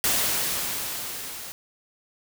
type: noise with level ramp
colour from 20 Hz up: white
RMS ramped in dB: -22 to -38 dBFS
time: 0.04-1.52 s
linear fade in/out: 0 ms
effects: none